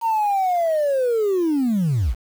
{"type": "linear sweep", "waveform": "sine", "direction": "down", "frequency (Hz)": [930, 42.39], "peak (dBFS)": -15, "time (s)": [0.01, 2.15], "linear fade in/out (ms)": 50, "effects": ["tanh soft clip ceiling -15 dBFS", "7-bit"]}